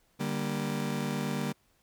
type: chord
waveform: 35% pulse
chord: G minor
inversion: second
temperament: just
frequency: 147 / 196 / 235.2 Hz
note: D3 / G3 / Bb3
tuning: +2 / 0 / +16 cents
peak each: -33 dBFS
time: 0.19-1.53 s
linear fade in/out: 20 ms
effects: pink hiss -69 dBFS RMS until 1.82 s